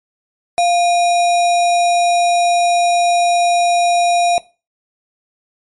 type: tone with sample-and-hold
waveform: sine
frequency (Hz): 697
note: F5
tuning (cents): -4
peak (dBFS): -10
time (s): 0.58-4.38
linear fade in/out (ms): 0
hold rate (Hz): 3150
effects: noise-tail reverb RT60 0.3 s tail -20 dB re dry + MP3 48 kbps